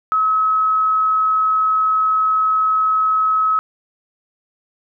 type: tone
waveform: sine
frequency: 1284 Hz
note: E6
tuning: 46 cents flat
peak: -13 dBFS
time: 0.12-3.59 s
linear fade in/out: 0 ms
effects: none

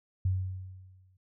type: tone with exponential decay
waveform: sine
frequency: 93.4 Hz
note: F#2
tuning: 17 cents sharp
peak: -23 dBFS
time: 0.25-1.17 s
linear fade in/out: 5 ms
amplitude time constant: 200 ms
effects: none

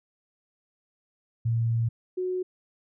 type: tone pair in turn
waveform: sine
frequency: 115.3 / 367.2 Hz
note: A#2 / F#4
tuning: -19 / -13 cents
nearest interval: octave + minor sixth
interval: 2006 cents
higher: second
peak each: -22 / -26 dBFS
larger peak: first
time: 1.45-1.89 / 2.17-2.43 s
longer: first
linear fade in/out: 10 ms
effects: none

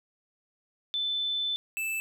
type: tone pair in turn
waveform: sine / square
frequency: 3520 / 2637 Hz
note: A7 / E7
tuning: 0 / 0 cents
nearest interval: perfect fourth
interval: 500 cents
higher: first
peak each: -27 / -30 dBFS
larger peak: first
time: 0.94-1.56 / 1.77-2 s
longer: first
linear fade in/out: 0 ms
effects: none

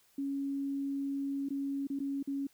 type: tone with dropouts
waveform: sine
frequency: 277.2 Hz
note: C#4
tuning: in tune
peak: -32 dBFS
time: 0.18-2.47 s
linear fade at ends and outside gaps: 5 ms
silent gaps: 1.488-1.504 / 1.871-1.9 / 1.991-2.001 / 2.228-2.274 s
effects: white hiss -67 dBFS RMS until 2.53 s

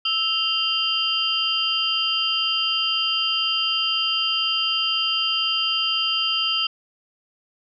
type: tone cluster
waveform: sine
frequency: 1313 / 2797 / 3121 / 4818 Hz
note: E6 / F7 / G7 / D8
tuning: -7 / +2 / -8 / +43 cents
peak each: -29 / -24 / -23 / -28 dBFS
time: 0.05-6.67 s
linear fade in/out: 5 ms
effects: none

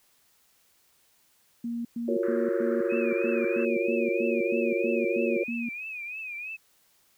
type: tone bursts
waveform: sine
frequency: 235 Hz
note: A#3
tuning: 14 cents sharp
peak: -29 dBFS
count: 13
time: 1.64-5.69 s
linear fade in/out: 5 ms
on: 210 ms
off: 110 ms
type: chord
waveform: sine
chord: Gb major seventh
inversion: third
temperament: just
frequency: 346.9 / 370 / 462.5 / 555 Hz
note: F4 / Gb4 / Bb4 / Db5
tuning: -12 / 0 / -14 / +2 cents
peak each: -30 dBFS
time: 2.08-5.44 s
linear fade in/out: 5 ms
type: band-pass noise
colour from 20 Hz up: white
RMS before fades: -44 dBFS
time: 2.23-3.65 s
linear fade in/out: 0 ms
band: 1200 to 1700 Hz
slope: 48 dB/octave
type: tone with vibrato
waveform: sine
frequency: 2489 Hz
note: D#7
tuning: in tune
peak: -34 dBFS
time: 2.89-6.57 s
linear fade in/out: 20 ms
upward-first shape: triangle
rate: 3.1 Hz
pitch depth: 120 cents each way
effects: white hiss -65 dBFS RMS until 7.17 s

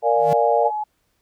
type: chord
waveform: sine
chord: Bb dominant seventh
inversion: none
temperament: equal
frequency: 466.2 / 587.3 / 698.5 / 830.6 Hz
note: Bb4 / D5 / F5 / Ab5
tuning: 0 / 0 / 0 / 0 cents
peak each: -20 dBFS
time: 0.02-0.71 s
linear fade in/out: 50 ms
type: tone with exponential growth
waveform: square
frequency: 156 Hz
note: D#3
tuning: 5 cents sharp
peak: -23 dBFS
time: 0.12-0.33 s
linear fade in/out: 0 ms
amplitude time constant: 44 ms
type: tone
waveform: sine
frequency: 848 Hz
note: G#5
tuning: 36 cents sharp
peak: -22 dBFS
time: 0.63-0.84 s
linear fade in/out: 10 ms
effects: pink hiss -68 dBFS RMS until 1.21 s

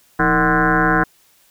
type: tone with frequency modulation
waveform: sine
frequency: 894 Hz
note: A5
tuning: 27 cents sharp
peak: -12 dBFS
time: 0.19-1.04 s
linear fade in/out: 10 ms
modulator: 144 Hz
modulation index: 5.5
effects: white hiss -55 dBFS RMS until 1.5 s

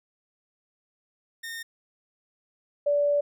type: tone pair in turn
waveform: sawtooth / sine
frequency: 1832 / 579.2 Hz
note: A#6 / D5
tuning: -31 / -24 cents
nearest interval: octave + minor sixth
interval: 1993 cents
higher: first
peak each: -31 / -20 dBFS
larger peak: second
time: 1.43-1.63 / 2.86-3.21 s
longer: second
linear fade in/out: 10 ms
effects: none

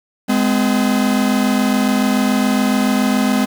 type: tone pair together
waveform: 45% pulse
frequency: 208.5 / 255.6 Hz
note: G#3 / C4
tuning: +7 / -40 cents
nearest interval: major third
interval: 353 cents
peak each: -16 dBFS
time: 0.28-3.46 s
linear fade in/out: 20 ms
effects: 7-bit

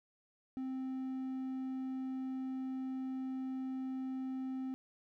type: tone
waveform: triangle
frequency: 261.6 Hz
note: C4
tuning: in tune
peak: -35 dBFS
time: 0.57-4.74 s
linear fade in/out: 0 ms
effects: none

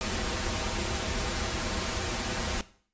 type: noise with comb filter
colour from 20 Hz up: pink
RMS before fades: -31 dBFS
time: 0.01-2.61 s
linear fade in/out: 0 ms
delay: 7 ms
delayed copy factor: -0.7
effects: noise-tail reverb RT60 0.5 s tail -17 dB re dry + resampled to 16000 Hz

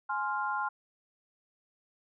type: chord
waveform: sine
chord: F minor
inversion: first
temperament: just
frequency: 838.1 / 1047.7 / 1396.9 Hz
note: Ab5 / C6 / F6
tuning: +16 / +2 / 0 cents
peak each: -34 dBFS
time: 0.09-0.69 s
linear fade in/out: 10 ms
effects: none

